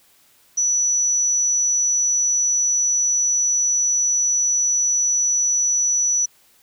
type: tone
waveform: sine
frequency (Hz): 5920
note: F#8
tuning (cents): 0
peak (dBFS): -16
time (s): 0.57-6.26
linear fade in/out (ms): 10
effects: white hiss -56 dBFS RMS until 6.62 s